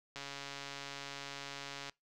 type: click train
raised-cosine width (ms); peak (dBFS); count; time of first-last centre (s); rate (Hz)
0.2; -26; 244; 0.16-1.896; 140
effects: noise-tail reverb RT60 0.2 s tail -25 dB re dry